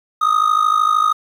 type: tone with amplitude modulation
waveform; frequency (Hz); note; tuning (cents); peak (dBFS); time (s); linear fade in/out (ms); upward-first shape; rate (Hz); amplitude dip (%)
triangle; 1244.5; D#6; 0; -7; 0.21-1.13; 10; sine; 53.1; 80
effects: 8-bit